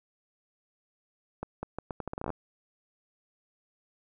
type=accelerating click train; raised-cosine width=1 ms; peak=-20 dBFS; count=14; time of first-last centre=1.43-2.303 s; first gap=200 ms; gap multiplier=0.78; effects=none